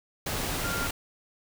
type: tone in noise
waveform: sine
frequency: 1396.9 Hz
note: F6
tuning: in tune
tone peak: -32 dBFS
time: 0.64-0.87 s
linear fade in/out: 5 ms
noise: pink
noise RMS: -31 dBFS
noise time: 0.26-0.91 s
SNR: -4 dB
effects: none